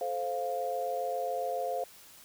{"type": "chord", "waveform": "sine", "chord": "F major", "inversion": "first", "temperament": "just", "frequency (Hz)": [436.5, 523.8, 698.5], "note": ["A4", "C5", "F5"], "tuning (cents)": [-14, 2, 0], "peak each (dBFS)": [-39, -34, -33], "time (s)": [0.01, 1.84], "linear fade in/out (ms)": 2, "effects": ["white hiss -54 dBFS RMS until 2.24 s"]}